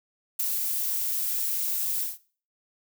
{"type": "noise with ADSR envelope", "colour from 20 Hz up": "violet", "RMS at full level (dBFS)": -24, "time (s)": [0.39, 2.18], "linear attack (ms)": 9, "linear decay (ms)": 15, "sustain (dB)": -4, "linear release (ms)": 170, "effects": ["noise-tail reverb RT60 0.4 s tail -18 dB re dry"]}